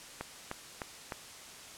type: click train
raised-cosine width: 0.5 ms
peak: -21 dBFS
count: 4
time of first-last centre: 0.21-1.122 s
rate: 3.29 Hz
effects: white hiss -49 dBFS RMS until 1.77 s + low-pass 9000 Hz 12 dB/octave